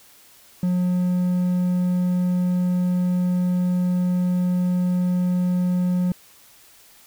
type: tone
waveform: triangle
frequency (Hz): 180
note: F#3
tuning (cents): -47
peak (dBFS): -16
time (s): 0.63-6.12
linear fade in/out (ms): 2
effects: white hiss -51 dBFS RMS until 7.06 s